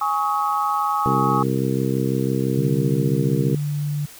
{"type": "chord", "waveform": "sine", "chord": "Ab suspended fourth", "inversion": "none", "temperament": "equal with one note detuned", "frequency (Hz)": [830.6, 1108.7, 1271.4], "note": ["Ab5", "Db6", "Eb6"], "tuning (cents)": [0, 0, 37], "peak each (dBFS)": [-23, -23, -23], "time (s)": [0.01, 1.43], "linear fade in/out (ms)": 5}
{"type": "harmonic tone", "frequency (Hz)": 66, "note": "C2", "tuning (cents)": 16, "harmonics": [2, 3, 4, 5, 6, 7], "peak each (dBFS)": [-23, -25, -26, -27, -28, -28], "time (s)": [1.06, 3.55], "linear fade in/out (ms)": 0}
{"type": "tone", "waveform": "sine", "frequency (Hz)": 146.83, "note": "D3", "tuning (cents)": 0, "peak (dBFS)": -21, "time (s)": [2.57, 4.06], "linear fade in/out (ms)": 10}
{"effects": ["white hiss -43 dBFS RMS until 4.19 s"]}